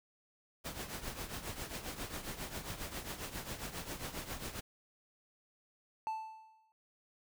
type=noise with tremolo; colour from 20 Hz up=pink; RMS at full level=-40 dBFS; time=0.64-4.61 s; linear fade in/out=20 ms; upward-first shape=triangle; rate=7.4 Hz; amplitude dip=75%
type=tone with exponential decay; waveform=triangle; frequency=880 Hz; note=A5; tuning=in tune; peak=-31 dBFS; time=6.07-6.72 s; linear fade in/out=0 ms; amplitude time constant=140 ms
effects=none